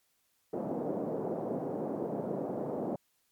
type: band-pass noise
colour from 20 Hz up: white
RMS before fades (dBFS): -35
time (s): 0.53-2.96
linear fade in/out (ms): 5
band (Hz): 160 to 600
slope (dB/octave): 24
effects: white hiss -74 dBFS RMS until 3.31 s + MP3 96 kbps